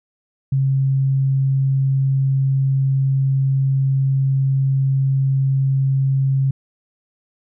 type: tone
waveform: sine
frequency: 135.1 Hz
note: C#3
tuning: 44 cents flat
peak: -14 dBFS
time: 0.52-6.51 s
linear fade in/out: 5 ms
effects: none